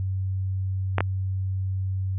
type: clicks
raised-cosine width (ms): 0.5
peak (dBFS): -7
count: 2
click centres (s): 0.983 / 1.006
effects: added 95 Hz sine -24 dBFS peak until 2.18 s + resampled to 8000 Hz